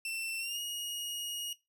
sawtooth tone with pitch glide, 2685 to 2878 Hz, E7 to F#7, +31 to -49 cents, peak -32 dBFS, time 0.05-1.53 s, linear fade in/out 2 ms, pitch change +120 cents, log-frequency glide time 0.38-0.59 s, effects noise-tail reverb RT60 0.2 s tail -18 dB re dry

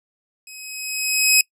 15% pulse tone with level ramp, 2542 Hz, D#7, 36 cents sharp, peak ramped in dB -31 to -3 dBFS, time 0.47-1.41 s, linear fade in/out 2 ms, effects noise-tail reverb RT60 0.1 s tail -24 dB re dry

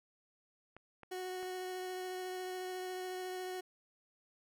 clicks, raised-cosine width 0.5 ms, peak -37 dBFS, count 3, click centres 0.766 / 1.033 / 1.429 s
30% pulse tone with vibrato, 368.4 Hz, F#4, 7 cents flat, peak -37 dBFS, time 1.11-3.61 s, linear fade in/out 10 ms, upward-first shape sine, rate 14 Hz, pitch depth 10 cents each way
effects none

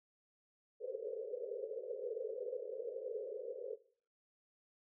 white band-pass noise, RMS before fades -43 dBFS, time 0.8-3.76 s, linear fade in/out 20 ms, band 420 to 530 Hz, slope 96 dB/octave, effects noise-tail reverb RT60 0.5 s tail -18 dB re dry

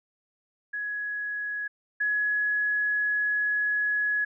sine tone pair in turn, 1676 / 1685.1 Hz, G#6 / G#6, +15 / +25 cents, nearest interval unison, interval 10 cents, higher second, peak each -29 / -23 dBFS, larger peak second, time 0.73-1.68 / 2-4.25 s, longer second, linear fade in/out 10 ms, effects none

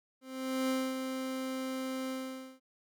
30% pulse tone with ADSR envelope, 261.6 Hz, C4, in tune, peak -26 dBFS, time 0.21-2.6 s, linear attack 480 ms, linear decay 250 ms, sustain -6 dB, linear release 500 ms, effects none

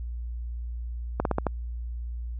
slowing click train, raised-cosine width 1 ms, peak -10 dBFS, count 5, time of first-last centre 1.2-1.467 s, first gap 52 ms, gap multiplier 1.17, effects added 59 Hz sine -31 dBFS peak until 2.39 s

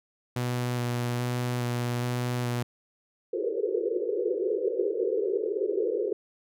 sawtooth tone with vibrato, 122.1 Hz, B2, 19 cents flat, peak -23 dBFS, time 0.36-2.63 s, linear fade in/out 5 ms, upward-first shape square, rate 1.2 Hz, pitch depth 13 cents each way
pink band-pass noise, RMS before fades -28 dBFS, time 3.33-6.13 s, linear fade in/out 5 ms, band 350 to 510 Hz, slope 96 dB/octave
effects none

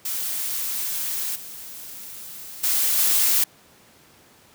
blue noise with level steps, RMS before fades -27 / -38 / -21 / -19 dBFS, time 0.05-3.44 s, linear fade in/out 5 ms, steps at 1.35 / 2.63 / 2.97 s, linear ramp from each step 10 ms, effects pink hiss -53 dBFS RMS until 4.54 s + high-pass 100 Hz 12 dB/octave

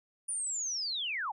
sine linear sweep, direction down, 9600 to 740 Hz, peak -32 dBFS, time 0.28-1.32 s, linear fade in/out 10 ms, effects none

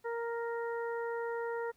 harmonic tone, 466.2 Hz, A#4, in tune, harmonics 1 / 2 / 3 / 4, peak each -35 / -41 / -45 / -47 dBFS, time 0.04-1.72 s, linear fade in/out 20 ms, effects pink hiss -71 dBFS RMS until 1.76 s

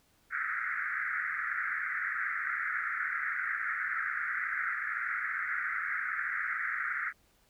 pink band-pass noise, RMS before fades -34 dBFS, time 0.3-7.13 s, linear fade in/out 50 ms, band 1300 to 2100 Hz, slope 96 dB/octave, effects pink hiss -68 dBFS RMS until 7.49 s

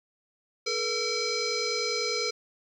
sine tone with frequency modulation, 2295 Hz, D7, 40 cents flat, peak -26 dBFS, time 0.66-2.31 s, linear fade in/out 10 ms, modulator 908 Hz, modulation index 3.7, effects 10-bit

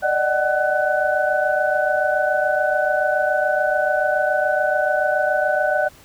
sine tone cluster, 589 / 616 / 751 / 1497 Hz, D5 / D#5 / F#5 / F#6, +5 / -17 / +26 / +20 cents, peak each -22 dBFS, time 0.02-5.89 s, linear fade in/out 20 ms, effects pink hiss -48 dBFS RMS until 6.04 s

